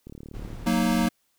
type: click train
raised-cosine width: 3 ms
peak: -28 dBFS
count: 18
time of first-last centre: 0.07-0.531 s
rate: 36.9 Hz
type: noise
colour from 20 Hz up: brown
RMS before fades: -38 dBFS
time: 0.33-1.08 s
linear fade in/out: 20 ms
type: chord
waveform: square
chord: D# minor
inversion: first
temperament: equal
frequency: 185 / 233.1 / 311.1 Hz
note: F#3 / A#3 / D#4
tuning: 0 / 0 / 0 cents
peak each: -26 / -24 / -29 dBFS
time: 0.66-1.09 s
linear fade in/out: 10 ms
effects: white hiss -70 dBFS RMS until 1.38 s